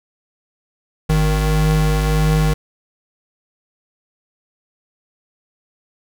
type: tone pair together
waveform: square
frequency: 52.39 / 155.56 Hz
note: G#1 / D#3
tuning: +16 / 0 cents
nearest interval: octave + perfect fifth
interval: 1884 cents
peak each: -17 dBFS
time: 1.09-2.54 s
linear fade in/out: 10 ms
effects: none